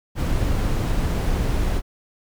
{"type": "noise", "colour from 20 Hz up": "brown", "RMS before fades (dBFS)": -21, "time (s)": [0.15, 1.82], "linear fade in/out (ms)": 50, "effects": []}